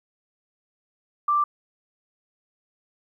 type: tone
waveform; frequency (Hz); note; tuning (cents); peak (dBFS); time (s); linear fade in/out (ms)
sine; 1177; D6; +3; -18; 1.28-1.44; 5
effects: 10-bit